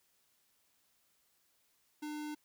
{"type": "tone", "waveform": "square", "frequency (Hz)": 300, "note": "D4", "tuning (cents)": 37, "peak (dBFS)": -40, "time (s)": [2.02, 2.35], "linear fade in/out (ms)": 10, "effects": ["white hiss -74 dBFS RMS until 2.44 s"]}